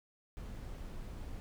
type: noise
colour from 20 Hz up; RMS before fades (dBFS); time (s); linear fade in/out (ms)
brown; -44; 0.37-1.4; 0
effects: none